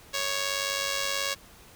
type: tone with amplitude modulation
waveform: 5% pulse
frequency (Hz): 554.4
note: C#5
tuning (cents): 0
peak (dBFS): -13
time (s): 0.13-1.35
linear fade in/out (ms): 20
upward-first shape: sine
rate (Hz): 98.7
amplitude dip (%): 60
effects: pink hiss -52 dBFS RMS until 1.75 s